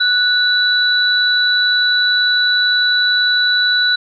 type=tone pair together; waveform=sine; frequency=1480 / 3951 Hz; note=F#6 / B7; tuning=0 / 0 cents; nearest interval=octave + perfect fourth; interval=1700 cents; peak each=-14 dBFS; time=0-3.96 s; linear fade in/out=10 ms; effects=none